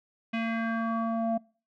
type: tone with low-pass filter sweep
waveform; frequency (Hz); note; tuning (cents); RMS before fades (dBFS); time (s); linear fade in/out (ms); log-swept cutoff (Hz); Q
square; 227.4; A#3; -43; -29; 0.33-1.38; 10; 2600 to 680; 3.4
effects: noise-tail reverb RT60 0.4 s tail -24 dB re dry